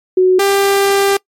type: tone pair in turn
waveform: sine / sawtooth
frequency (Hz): 370 / 396.4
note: F#4 / G4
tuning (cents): 0 / +19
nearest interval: minor second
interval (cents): 119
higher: second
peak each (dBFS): -6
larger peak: neither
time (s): 0.17-0.39 / 0.39-1.17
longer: second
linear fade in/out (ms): 5
effects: noise-tail reverb RT60 0.1 s tail -24 dB re dry + MP3 64 kbps